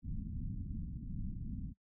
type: low-pass noise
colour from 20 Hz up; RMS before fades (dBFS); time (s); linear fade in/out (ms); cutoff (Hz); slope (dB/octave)
pink; -41; 0.02-1.74; 50; 250; 48
effects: noise-tail reverb RT60 0.1 s tail -22 dB re dry